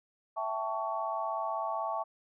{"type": "chord", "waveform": "sine", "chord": "A dominant seventh", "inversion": "second", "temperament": "equal with one note detuned", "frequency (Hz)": [659.3, 784, 880, 1121], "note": ["E5", "G5", "A5", "C#6"], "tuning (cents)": [0, 0, 0, 19], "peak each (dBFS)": [-36, -39, -36, -36], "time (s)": [0.36, 2.04], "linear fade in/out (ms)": 20, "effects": []}